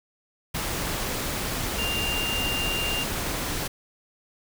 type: tone in noise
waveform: sine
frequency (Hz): 2794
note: F7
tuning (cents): 0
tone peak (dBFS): -27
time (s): 1.78-3.04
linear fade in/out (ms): 10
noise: pink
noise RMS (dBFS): -29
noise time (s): 0.54-3.68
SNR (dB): -1
effects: none